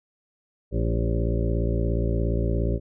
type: harmonic tone with a mistuned harmonic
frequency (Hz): 57.1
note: A#1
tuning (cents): -35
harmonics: 1 / 2 / 3 / 4 / 5 / 6 / 7 / 9 / 10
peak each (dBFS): -24 / -27 / -32 / -35 / -35 / -34 / -32 / -36 / -36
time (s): 0.71-2.8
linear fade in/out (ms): 50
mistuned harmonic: 4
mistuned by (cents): -56
effects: none